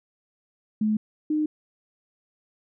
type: tone pair in turn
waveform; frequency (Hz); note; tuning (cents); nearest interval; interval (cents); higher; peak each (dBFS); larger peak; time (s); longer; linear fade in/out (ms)
sine; 214.6 / 305.4; A3 / D#4; -43 / -32; tritone; 611; second; -20 / -21; first; 0.81-0.97 / 1.3-1.46; neither; 5
effects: none